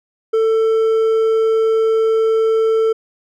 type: tone with hard clipping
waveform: triangle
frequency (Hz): 445.1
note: A4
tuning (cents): +20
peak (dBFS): -13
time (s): 0.33-2.93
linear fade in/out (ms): 10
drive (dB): 7
effects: none